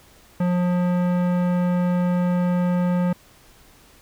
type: tone with tanh clipping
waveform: sine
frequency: 178.1 Hz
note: F3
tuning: 34 cents sharp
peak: -20 dBFS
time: 0.4-3.13 s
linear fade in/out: 5 ms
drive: 17 dB
effects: pink hiss -52 dBFS RMS until 4.01 s